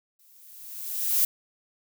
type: noise with exponential growth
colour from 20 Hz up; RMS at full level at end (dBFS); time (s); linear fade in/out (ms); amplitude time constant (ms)
violet; -20; 0.19-1.25; 5; 230
effects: none